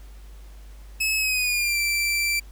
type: tone with pitch glide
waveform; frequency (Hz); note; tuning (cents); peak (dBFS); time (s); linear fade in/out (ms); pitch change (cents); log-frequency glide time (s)
sawtooth; 2585 to 2343; E7 to D7; -34 to -5; -18; 1-2.4; 10; -171; 1.17-1.79
effects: added 50 Hz sine -40 dBFS peak until 2.51 s + pink hiss -55 dBFS RMS until 2.51 s